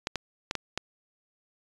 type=clicks; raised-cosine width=0.2 ms; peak=-12 dBFS; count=5; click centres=0.071 / 0.157 / 0.511 / 0.553 / 0.776 s; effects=resampled to 22050 Hz